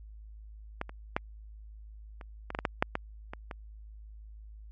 clicks, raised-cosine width 0.5 ms, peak -17 / -28 / -12 / -30 / -21 / -17 / -16 / -11 / -8 / -14 / -23 / -23 dBFS, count 12, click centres 0.814 / 0.894 / 1.165 / 2.212 / 2.504 / 2.549 / 2.589 / 2.652 / 2.825 / 2.954 / 3.335 / 3.512 s, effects added 53 Hz sine -45 dBFS peak until 4.71 s + MP3 48 kbps

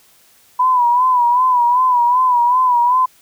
sine tone with vibrato, 987.8 Hz, B5, in tune, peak -10 dBFS, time 0.59-3.06 s, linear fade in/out 10 ms, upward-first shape sine, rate 2.6 Hz, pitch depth 68 cents each way, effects white hiss -51 dBFS RMS until 3.21 s

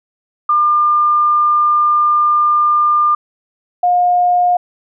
sine tone pair in turn, 1200 / 713.5 Hz, D6 / F5, +37 / +37 cents, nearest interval major sixth, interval 900 cents, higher first, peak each -9 dBFS, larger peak neither, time 0.49-3.15 / 3.83-4.57 s, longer first, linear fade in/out 5 ms, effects none

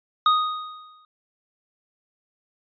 square tone with exponential decay, 1244.5 Hz, D#6, in tune, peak -14 dBFS, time 0.26-1.05 s, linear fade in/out 2 ms, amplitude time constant 170 ms, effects resampled to 11025 Hz

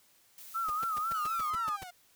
blue noise, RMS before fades -49 dBFS, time 0.38-1.5 s, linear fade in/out 0 ms
sine tone with vibrato, 1287 Hz, E6, 42 cents flat, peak -30 dBFS, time 0.54-1.77 s, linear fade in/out 20 ms, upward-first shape sine, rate 4 Hz, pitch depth 100 cents each way
pink noise bursts, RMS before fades -43 dBFS, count 9, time 0.68-1.838 s, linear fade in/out 5 ms, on 22 ms, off 120 ms
sawtooth exponential sweep, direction down, 1520 to 698.5 Hz, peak -40 dBFS, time 1.14-1.91 s, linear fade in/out 10 ms
effects white hiss -65 dBFS RMS until 2.15 s

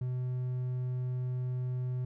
triangle tone, 126.1 Hz, B2, 36 cents sharp, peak -29 dBFS, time 0.01-2.05 s, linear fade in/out 5 ms, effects none

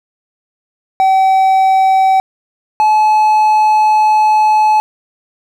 triangle tone pair in turn, 765 / 857.9 Hz, G5 / A5, -42 / -44 cents, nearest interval major second, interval 198 cents, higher second, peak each -5 dBFS, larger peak neither, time 1-2.2 / 2.8-4.8 s, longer second, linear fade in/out 0 ms, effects none

